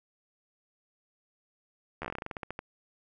slowing click train, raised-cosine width 0.5 ms, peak -21 dBFS, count 16, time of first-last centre 2.02-2.591 s, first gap 12 ms, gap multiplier 1.15, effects none

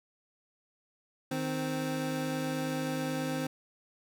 25% pulse tone pair together, 155.07 / 260.8 Hz, D#3 / C4, -6 / -5 cents, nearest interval major sixth, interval 901 cents, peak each -32 / -29 dBFS, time 1.31-3.47 s, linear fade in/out 5 ms, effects none

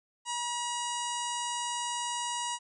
harmonic tone, 960 Hz, B5, 49 cents flat, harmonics 1 / 2 / 3 / 4 / 5 / 6 / 7 / 8 / 9 / 10, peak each -34 / -44 / -39 / -45 / -48 / -44 / -43 / -42 / -45 / -49 dBFS, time 0.25-2.59 s, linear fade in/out 50 ms, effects none

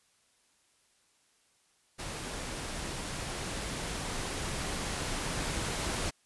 pink noise with level ramp, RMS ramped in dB -39 to -33 dBFS, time 1.98-6.11 s, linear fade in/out 20 ms, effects white hiss -69 dBFS RMS until 6.25 s + resampled to 24000 Hz

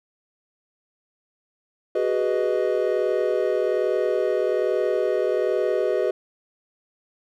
triangle chord, G# minor seventh, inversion third, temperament equal with one note detuned, 374.1 / 415.3 / 493.9 / 622.3 Hz, F#4 / G#4 / B4 / D#5, +19 / 0 / 0 / 0 cents, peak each -23 / -24 / -23 / -24 dBFS, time 1.95-6.11 s, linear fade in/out 5 ms, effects none

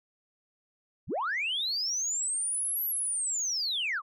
sine linear two-way sweep, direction up then down, 34 to 11890 to 1058 Hz, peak -27 dBFS, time 1.07-4.02 s, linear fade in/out 50 ms, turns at 2.85 s, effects tanh soft clip ceiling -24 dBFS

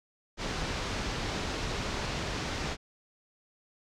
pink low-pass noise, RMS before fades -34 dBFS, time 0.37-2.77 s, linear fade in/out 50 ms, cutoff 6100 Hz, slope 24 dB/octave, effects none

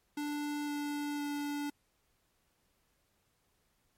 square tone with pitch steps, 293.7 / 291.8 / 290 Hz, D4 / D4 / D4, 0 / -11 / -22 cents, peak -35 dBFS, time 0.17-1.7 s, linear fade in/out 5 ms, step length 510 ms, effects pink hiss -75 dBFS RMS until 3.97 s + MP3 64 kbps

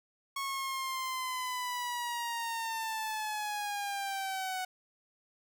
sawtooth linear sweep, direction down, 1102 to 740 Hz, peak -30 dBFS, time 0.36-4.65 s, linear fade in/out 5 ms, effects none

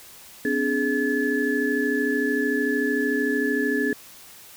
sine tone cluster, 254.6 / 287.9 / 420.2 / 1721 Hz, C4 / D4 / G#4 / A6, -47 / -34 / +20 / -39 cents, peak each -26 dBFS, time 0.45-3.93 s, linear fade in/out 2 ms, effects white hiss -46 dBFS RMS until 4.56 s

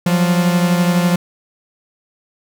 45% pulse beating tone pair, 174.61 / 186.61 Hz, F3 / F#3, 0 / +15 cents, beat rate 12 Hz, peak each -13 / -20 dBFS, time 0.06-1.16 s, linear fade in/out 5 ms, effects none

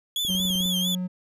40% pulse tone with vibrato, 3317 Hz, G#7, 3 cents flat, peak -23 dBFS, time 0.16-0.95 s, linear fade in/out 2 ms, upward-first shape sine, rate 4.4 Hz, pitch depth 100 cents each way
click train, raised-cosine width 3 ms, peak -27 dBFS, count 9, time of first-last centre 0.25-0.656 s, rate 19.7 Hz
triangle tone with pitch glide, 185.6 to 181.99 Hz, F#3 to F#3, +6 to -28 cents, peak -24 dBFS, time 0.28-1.08 s, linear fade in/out 20 ms, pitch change -34 cents, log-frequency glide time 0.42-0.73 s
effects none

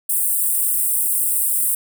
pink high-pass noise, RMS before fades -19 dBFS, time 0.09-1.75 s, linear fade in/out 5 ms, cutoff 8200 Hz, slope 96 dB/octave, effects none

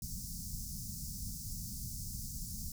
pink band-stop noise, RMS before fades -42 dBFS, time 0.02-2.72 s, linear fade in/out 2 ms, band 220 to 5000 Hz, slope 48 dB/octave, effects none

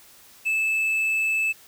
triangle tone, 2621 Hz, E7, 11 cents flat, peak -19 dBFS, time 0.45-1.53 s, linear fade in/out 20 ms, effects white hiss -51 dBFS RMS until 1.67 s

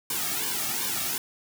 white noise with flanger, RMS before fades -29 dBFS, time 0.1-1.18 s, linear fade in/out 2 ms, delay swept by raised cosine 1.5 to 2.03 ms, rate 2.7 Hz, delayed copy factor -1, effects none

